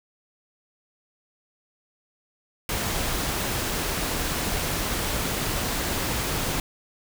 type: noise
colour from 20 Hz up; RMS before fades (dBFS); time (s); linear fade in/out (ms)
pink; -27; 2.69-6.6; 2
effects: none